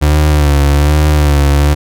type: tone with vibrato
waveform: 35% pulse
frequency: 73.42 Hz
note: D2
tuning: in tune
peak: -5 dBFS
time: 0.01-1.75 s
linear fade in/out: 20 ms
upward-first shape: sine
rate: 1.2 Hz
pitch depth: 58 cents each way
effects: none